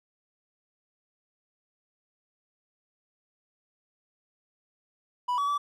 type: tone with pitch steps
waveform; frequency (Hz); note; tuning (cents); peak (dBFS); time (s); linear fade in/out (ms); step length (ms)
triangle; 985 / 1138 / 1155; B5 / C#6 / D6; -5 / +45 / -29; -23; 5.28-5.58; 10; 100
effects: none